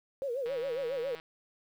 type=tone with vibrato; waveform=sine; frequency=511 Hz; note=C5; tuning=41 cents flat; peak=-31 dBFS; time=0.22-1.15 s; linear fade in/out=0 ms; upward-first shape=sine; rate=7.3 Hz; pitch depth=170 cents each way
type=click train; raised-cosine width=0.3 ms; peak=-31 dBFS; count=120; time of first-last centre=0.46-1.199 s; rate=161 Hz
effects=10-bit